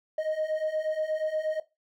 triangle beating tone pair, 618 / 626.4 Hz, D#5 / D#5, -12 / +11 cents, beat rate 8.4 Hz, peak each -28 / -26 dBFS, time 0.18-1.6 s, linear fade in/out 5 ms, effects noise-tail reverb RT60 0.2 s tail -17 dB re dry + tanh soft clip ceiling -21 dBFS

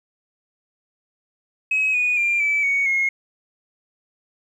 sine tone with pitch steps, 2552 / 2468 / 2387 / 2308 / 2232 / 2158 Hz, D#7 / D#7 / D7 / D7 / C#7 / C#7, +43 / -15 / +28 / -31 / +11 / -47 cents, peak -16 dBFS, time 1.71-3.09 s, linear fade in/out 5 ms, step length 230 ms, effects tanh soft clip ceiling -13 dBFS + 9-bit

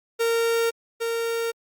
45% pulse tone pair in turn, 461.1 / 461.1 Hz, A#4 / A#4, -19 / -19 cents, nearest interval unison, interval 0 cents, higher neither, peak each -20 / -24 dBFS, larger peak first, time 0.19-0.71 / 1-1.52 s, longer neither, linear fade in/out 20 ms, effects Opus 48 kbps

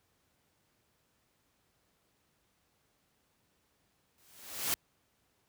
white noise with exponential growth, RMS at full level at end -29 dBFS, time 4.18-4.74 s, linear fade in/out 1 ms, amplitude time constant 120 ms, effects pink hiss -74 dBFS RMS until 5.48 s + high-pass 60 Hz 12 dB/octave

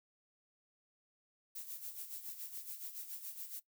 violet noise with tremolo, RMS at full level -44 dBFS, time 1.55-3.6 s, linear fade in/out 10 ms, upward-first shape sine, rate 7.1 Hz, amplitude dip 65%, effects noise-tail reverb RT60 0.1 s tail -17 dB re dry

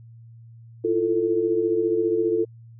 sine tone cluster, 333 / 347.7 / 442.9 Hz, E4 / F4 / A4, +18 / -8 / +11 cents, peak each -28 / -23 / -22 dBFS, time 0.84-2.45 s, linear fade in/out 10 ms, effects added 115 Hz sine -43 dBFS peak until 2.79 s

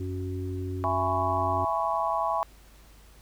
harmonic tone, 92.5 Hz, F#2, in tune, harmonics 1 / 3 / 4, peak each -31 / -37 / -37 dBFS, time 0-1.65 s, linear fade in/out 5 ms
sine chord, C# minor seventh, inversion first, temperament just, 665.2 / 831.5 / 997.9 / 1108.7 Hz, E5 / G#5 / B5 / C#6, +16 / +2 / +18 / 0 cents, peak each -30 dBFS, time 0.84-2.43 s, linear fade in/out 0 ms
effects added 50 Hz sine -52 dBFS peak until 3.21 s + pink hiss -57 dBFS RMS until 3.21 s

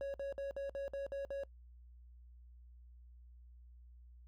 triangle tone bursts, 554.4 Hz, C#5, in tune, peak -36 dBFS, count 8, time 0.01-1.435 s, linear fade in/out 0 ms, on 130 ms, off 55 ms, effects noise-tail reverb RT60 0.1 s tail -22 dB re dry + added 60 Hz sine -55 dBFS peak until 4.27 s

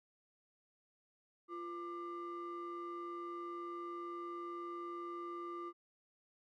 triangle ring-modulated tone, 421.1 Hz, G#4, 24 cents sharp, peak -37 dBFS, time 1.48-5.73 s, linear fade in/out 50 ms, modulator 767 Hz, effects none

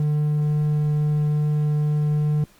triangle tone, 149.8 Hz, D3, 35 cents sharp, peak -16 dBFS, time 0-2.44 s, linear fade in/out 2 ms, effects pink hiss -55 dBFS RMS until 2.59 s + Opus 32 kbps

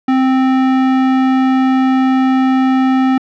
square tone, 261.6 Hz, C4, in tune, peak -10 dBFS, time 0.08-3.18 s, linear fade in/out 5 ms, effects low-pass 2000 Hz 12 dB/octave

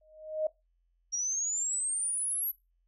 sine tone with exponential growth, 622.3 Hz, D#5, in tune, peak -24 dBFS, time 0.01-0.47 s, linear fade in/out 5 ms, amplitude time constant 99 ms
sine exponential sweep, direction up, 5630 to 11840 Hz, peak -29 dBFS, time 1.12-2.52 s, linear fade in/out 20 ms
effects noise-tail reverb RT60 0.2 s tail -19 dB re dry + added 43 Hz sine -69 dBFS peak until 2.87 s

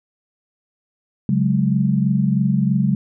sine chord, C# suspended fourth, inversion none, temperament just, 138.59 / 184.79 / 207.9 Hz, C#3 / F#3 / G#3, 0 / -2 / +2 cents, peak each -19 dBFS, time 1.29-2.95 s, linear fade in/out 2 ms, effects none

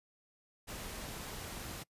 pink noise, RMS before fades -44 dBFS, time 0.67-1.84 s, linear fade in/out 20 ms, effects noise-tail reverb RT60 0.1 s tail -24 dB re dry + resampled to 32000 Hz

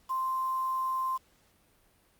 sine tone with quantisation, 1045 Hz, C6, 2 cents flat, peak -28 dBFS, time 0.09-1.18 s, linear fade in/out 20 ms, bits 8, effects pink hiss -66 dBFS RMS until 2.19 s + Opus 48 kbps

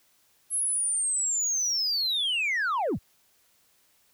sine linear sweep, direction down, 10950 to 31.51 Hz, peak -22 dBFS, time 0.5-2.99 s, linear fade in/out 50 ms, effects tanh soft clip ceiling -23 dBFS + white hiss -65 dBFS RMS until 4.13 s

